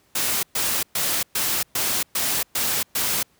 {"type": "noise bursts", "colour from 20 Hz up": "white", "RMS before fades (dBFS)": -23, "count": 8, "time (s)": [0.15, 3.23], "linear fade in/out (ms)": 5, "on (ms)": 280, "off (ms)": 120, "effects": ["pink hiss -61 dBFS RMS until 3.39 s", "high-pass 60 Hz 12 dB/octave"]}